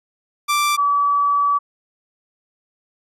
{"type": "tone pair in turn", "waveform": ["sawtooth", "sine"], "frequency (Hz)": [1174.7, 1146.5], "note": ["D6", "D6"], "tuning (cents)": [0, -42], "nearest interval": "unison", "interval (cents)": 42, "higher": "first", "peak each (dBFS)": [-12, -14], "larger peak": "first", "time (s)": [[0.48, 0.77], [0.77, 1.59]], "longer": "second", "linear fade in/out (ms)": 20, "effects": ["resampled to 32000 Hz"]}